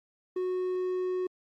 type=tone; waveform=triangle; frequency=367.1 Hz; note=F#4; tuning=14 cents flat; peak=-26 dBFS; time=0.36-1.27 s; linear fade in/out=5 ms; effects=Opus 24 kbps